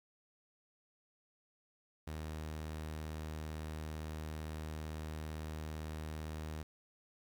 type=tone; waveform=sawtooth; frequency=77.78 Hz; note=D#2; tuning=in tune; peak=-37 dBFS; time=2.07-6.63 s; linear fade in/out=5 ms; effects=11-bit